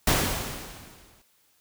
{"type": "noise with exponential decay", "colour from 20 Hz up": "pink", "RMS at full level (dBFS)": -20, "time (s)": [0.07, 1.22], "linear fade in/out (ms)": 5, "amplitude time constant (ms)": 250, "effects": ["white hiss -65 dBFS RMS until 1.6 s"]}